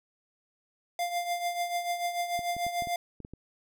square tone with tremolo, 698.5 Hz, F5, in tune, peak -27 dBFS, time 0.99-2.96 s, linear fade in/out 2 ms, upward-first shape triangle, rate 6.8 Hz, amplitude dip 70%
clicks, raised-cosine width 3 ms, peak -30 dBFS, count 8, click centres 2.392 / 2.566 / 2.666 / 2.822 / 2.872 / 3.203 / 3.249 / 3.336 s
effects none

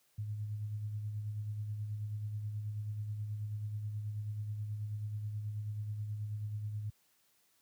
sine tone with tremolo, 105.5 Hz, G#2, 28 cents sharp, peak -34 dBFS, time 0.18-6.9 s, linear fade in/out 5 ms, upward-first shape sine, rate 9.3 Hz, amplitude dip 40%, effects white hiss -72 dBFS RMS until 7.61 s + high-pass 60 Hz 12 dB/octave

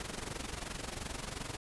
pink noise with amplitude modulation, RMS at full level -38 dBFS, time 0-1.57 s, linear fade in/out 2 ms, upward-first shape sine, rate 22.8 Hz, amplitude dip 75%, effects resampled to 24000 Hz

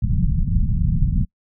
pink low-pass noise, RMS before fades -18 dBFS, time 0.02-1.25 s, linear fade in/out 10 ms, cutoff 200 Hz, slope 48 dB/octave, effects noise-tail reverb RT60 0.1 s tail -26 dB re dry

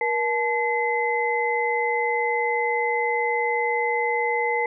sine tone cluster, 475 / 865 / 2047 Hz, A#4 / A5 / C7, +33 / -30 / -38 cents, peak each -25 dBFS, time 0.01-4.66 s, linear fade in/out 2 ms, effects none

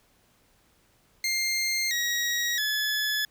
20% pulse tone with pitch steps, 2110 / 1901.6 / 1713.9 Hz, C7 / A#6 / A6, +14 / +34 / -46 cents, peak -20 dBFS, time 1.24-3.25 s, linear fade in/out 2 ms, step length 670 ms, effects pink hiss -64 dBFS RMS until 3.3 s

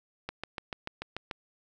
click train, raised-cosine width 0.3 ms, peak -19 dBFS, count 8, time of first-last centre 0.29-1.312 s, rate 6.85 Hz, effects none

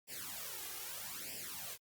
white noise with flanger, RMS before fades -45 dBFS, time 0.07-1.78 s, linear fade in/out 50 ms, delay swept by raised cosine 0.38 to 2.48 ms, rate 0.79 Hz, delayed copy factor +0.9, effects high-pass 80 Hz 12 dB/octave + Opus 48 kbps

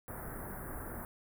pink band-stop noise, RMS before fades -43 dBFS, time 0.08-1.05 s, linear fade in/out 0 ms, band 1800 to 10000 Hz, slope 48 dB/octave, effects none

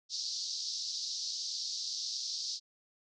pink band-pass noise, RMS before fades -38 dBFS, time 0.09-2.6 s, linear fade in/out 50 ms, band 4200 to 5800 Hz, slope 48 dB/octave, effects none

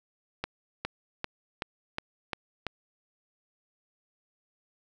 accelerating click train, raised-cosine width 0.3 ms, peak -15 dBFS, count 7, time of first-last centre 0.44-2.667 s, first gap 410 ms, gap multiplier 0.96, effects none

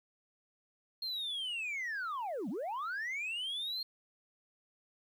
sine linear two-way sweep, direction down then up, 4259 to 174.2 to 4259 Hz, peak -33 dBFS, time 1.02-3.83 s, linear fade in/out 5 ms, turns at 2.49 s, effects tanh soft clip ceiling -34 dBFS + 11-bit

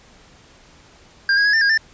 square tone with pitch steps, 1600 / 1646 / 1670 / 1791 / 1631 / 1781 Hz, G6 / G#6 / G#6 / A6 / G#6 / A6, +35 / -16 / +9 / +30 / -32 / +21 cents, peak -14 dBFS, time 1.29-1.776 s, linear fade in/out 2 ms, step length 81 ms, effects pink hiss -49 dBFS RMS until 1.93 s + resampled to 16000 Hz

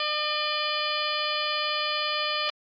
harmonic tone with a mistuned harmonic, 603 Hz, D5, 46 cents sharp, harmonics 1 / 2 / 3 / 4 / 5 / 6 / 7 / 8, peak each -34 / -31 / -36 / -33 / -32 / -36 / -35 / -34 dBFS, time 0-2.5 s, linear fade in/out 2 ms, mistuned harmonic 6, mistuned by -85 cents, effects AAC 32 kbps

